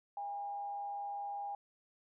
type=tone with frequency modulation; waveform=sine; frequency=810 Hz; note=G#5; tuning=43 cents flat; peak=-38 dBFS; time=0.17-1.55 s; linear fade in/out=2 ms; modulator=155 Hz; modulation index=0.23; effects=none